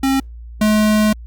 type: tone pair in turn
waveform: square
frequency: 269 / 213.5 Hz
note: C4 / G#3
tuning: +48 / +48 cents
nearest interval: major third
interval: 400 cents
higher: first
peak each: -14 / -12 dBFS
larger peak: second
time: 0.03-0.2 / 0.61-1.13 s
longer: second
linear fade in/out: 5 ms
effects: added 58 Hz sine -31 dBFS peak until 1.26 s + Opus 48 kbps